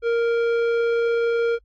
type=tone with tanh clipping; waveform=sine; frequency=466.2 Hz; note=A#4; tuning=in tune; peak=-20 dBFS; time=0.02-1.59 s; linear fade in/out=50 ms; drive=12 dB; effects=added 50 Hz sine -55 dBFS peak until 1.64 s + AAC 48 kbps